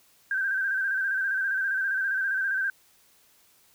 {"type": "tone with vibrato", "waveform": "sine", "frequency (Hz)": 1568, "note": "G6", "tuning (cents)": 0, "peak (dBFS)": -24, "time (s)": [0.31, 2.7], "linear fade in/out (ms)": 2, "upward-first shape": "square", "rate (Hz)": 15, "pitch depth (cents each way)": 43, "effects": ["white hiss -61 dBFS RMS until 3.74 s"]}